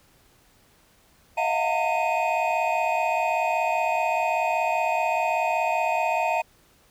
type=tone cluster; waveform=triangle; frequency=640 / 705 / 741 / 909 / 2499 Hz; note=D#5 / F5 / F#5 / A#5 / D#7; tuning=+49 / +16 / +2 / -44 / +7 cents; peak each=-26 / -25 / -30 / -24 / -28 dBFS; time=1.37-6.42 s; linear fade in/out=10 ms; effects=pink hiss -59 dBFS RMS until 6.9 s